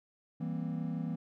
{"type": "chord", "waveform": "triangle", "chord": "C dominant seventh", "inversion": "first", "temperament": "equal with one note detuned", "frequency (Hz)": [164.81, 196, 235.2, 261.6], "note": ["E3", "G3", "Bb3", "C4"], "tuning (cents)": [0, 0, 16, 0], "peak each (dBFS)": [-34, -40, -37, -40], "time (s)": [0.4, 1.16], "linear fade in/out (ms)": 10, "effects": []}